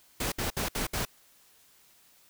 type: noise bursts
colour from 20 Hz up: pink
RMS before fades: -31 dBFS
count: 5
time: 0.2-1.052 s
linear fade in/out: 5 ms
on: 120 ms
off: 63 ms
effects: white hiss -61 dBFS RMS until 2.29 s